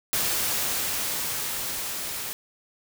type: noise with level ramp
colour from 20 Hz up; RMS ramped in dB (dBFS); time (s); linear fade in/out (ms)
white; -25 to -33; 0.13-2.33; 0
effects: none